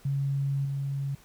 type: tone with level steps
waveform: sine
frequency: 138.59 Hz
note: C#3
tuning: in tune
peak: -25 / -28 dBFS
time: 0.05-1.15 s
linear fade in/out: 5 ms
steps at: 0.65 s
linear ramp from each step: 2 ms
effects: pink hiss -57 dBFS RMS until 1.24 s